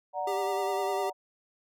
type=chord; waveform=sine; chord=D augmented; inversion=none; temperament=equal; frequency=587.3 / 740 / 932.3 Hz; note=D5 / F#5 / A#5; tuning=0 / 0 / 0 cents; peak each=-35 / -32 / -35 dBFS; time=0.13-1.13 s; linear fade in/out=50 ms
type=tone with vibrato; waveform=square; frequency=394.8 Hz; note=G4; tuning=12 cents sharp; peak=-32 dBFS; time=0.27-1.1 s; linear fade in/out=5 ms; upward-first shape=sine; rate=9.9 Hz; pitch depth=28 cents each way
effects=none